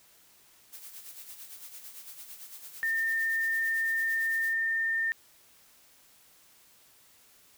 blue noise with tremolo, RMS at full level -44 dBFS, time 0.72-4.54 s, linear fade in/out 20 ms, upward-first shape sine, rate 8.9 Hz, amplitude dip 60%
sine tone, 1811 Hz, A6, 49 cents sharp, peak -26 dBFS, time 2.83-5.12 s, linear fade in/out 0 ms
effects white hiss -60 dBFS RMS until 7.57 s

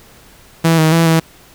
sawtooth tone with pitch steps, 164.4 / 158.2 / 165.8 / 162.6 Hz, E3 / D#3 / E3 / E3, -4 / +29 / +10 / -23 cents, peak -5 dBFS, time 0.64-1.2 s, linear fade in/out 10 ms, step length 140 ms, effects pink hiss -44 dBFS RMS until 1.54 s

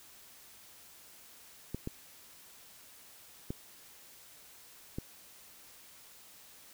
clicks, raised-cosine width 3 ms, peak -23 dBFS, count 4, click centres 1.746 / 1.874 / 3.505 / 4.985 s, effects white hiss -56 dBFS RMS until 6.73 s

